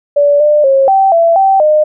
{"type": "tone with pitch steps", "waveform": "sine", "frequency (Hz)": [577, 597, 541, 775, 670, 775, 610], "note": ["D5", "D5", "C#5", "G5", "E5", "G5", "D#5"], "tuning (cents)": [-31, 28, -42, -20, 28, -20, -34], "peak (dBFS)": -5, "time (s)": [0.16, 1.84], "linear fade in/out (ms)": 10, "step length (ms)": 240, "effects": []}